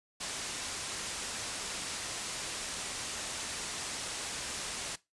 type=low-pass noise; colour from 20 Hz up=white; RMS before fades=-39 dBFS; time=0.2-4.96 s; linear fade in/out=10 ms; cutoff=9300 Hz; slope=24 dB/octave; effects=noise-tail reverb RT60 0.2 s tail -18 dB re dry + resampled to 24000 Hz